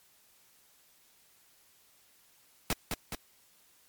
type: noise with echo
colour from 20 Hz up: pink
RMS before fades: -29 dBFS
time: 2.7-2.73 s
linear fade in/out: 2 ms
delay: 210 ms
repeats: 2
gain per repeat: -4 dB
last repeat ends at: 3.15 s
effects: white hiss -64 dBFS RMS until 3.88 s + MP3 96 kbps